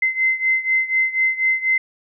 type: beating tone pair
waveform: sine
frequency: 2063 / 2067.1 Hz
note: C7 / C7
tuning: -25 / -22 cents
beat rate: 4.1 Hz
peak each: -18 / -21 dBFS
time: 0.02-1.78 s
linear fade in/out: 5 ms
effects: none